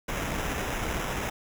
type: noise with sample-and-hold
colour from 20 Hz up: pink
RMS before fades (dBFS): -31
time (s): 0.08-1.3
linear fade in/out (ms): 10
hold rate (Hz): 4410
effects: none